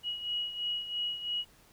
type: beating tone pair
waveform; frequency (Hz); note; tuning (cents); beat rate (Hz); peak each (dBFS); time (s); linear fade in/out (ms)
sine; 2906 / 2909; F#7 / F#7; -32 / -30; 3; -33 / -39; 0.03-1.45; 50
effects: pink hiss -61 dBFS RMS until 1.72 s